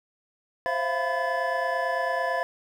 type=tone cluster; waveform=triangle; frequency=525 / 670 / 699 / 1002 / 1731 Hz; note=C5 / E5 / F5 / B5 / A6; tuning=+6 / +28 / +1 / +25 / -29 cents; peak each=-29 dBFS; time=0.66-2.43 s; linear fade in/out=0 ms; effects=none